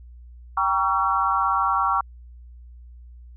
sine chord, G diminished seventh, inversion none, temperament just, 784 / 940.8 / 1128.9 / 1354.7 Hz, G5 / Bb5 / Db6 / Fb6, 0 / +16 / +31 / +47 cents, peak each -26 / -26 / -22 / -24 dBFS, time 0.57-2.01 s, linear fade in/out 5 ms, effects added 60 Hz sine -41 dBFS peak until 3.36 s

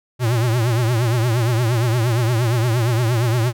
square tone with vibrato, 118.1 Hz, A#2, 23 cents sharp, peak -16 dBFS, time 0.19-3.53 s, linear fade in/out 50 ms, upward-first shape triangle, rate 8.6 Hz, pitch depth 150 cents each way, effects none

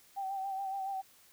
sine tone with vibrato, 777 Hz, G5, 16 cents flat, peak -34 dBFS, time 0.16-1.02 s, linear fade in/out 20 ms, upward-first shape sine, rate 7.1 Hz, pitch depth 38 cents each way, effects white hiss -62 dBFS RMS until 1.32 s

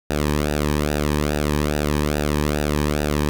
sawtooth tone with flanger, 74.2 Hz, D2, 18 cents sharp, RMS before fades -21 dBFS, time 0.1-3.29 s, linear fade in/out 0 ms, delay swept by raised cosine 0.92 to 1.46 ms, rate 2.4 Hz, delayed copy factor -0.8, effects none

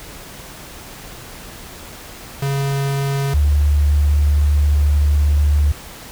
square / sine tone pair in turn, 138.59 / 73.27 Hz, C#3 / D2, 0 / -3 cents, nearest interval major seventh, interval 1103 cents, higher first, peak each -18 / -11 dBFS, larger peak second, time 2.42-3.34 / 3.34-5.72 s, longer second, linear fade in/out 5 ms, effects pink hiss -36 dBFS RMS until 6.11 s

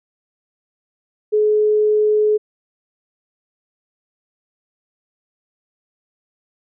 sine tone, 424.8 Hz, G#4, 39 cents sharp, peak -12 dBFS, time 1.32-2.38 s, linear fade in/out 20 ms, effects none

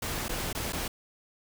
pink noise with dropouts, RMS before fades -33 dBFS, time 0.02-0.88 s, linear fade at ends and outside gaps 5 ms, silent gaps 0.283-0.292 / 0.529-0.549 / 0.724-0.73 s, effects none

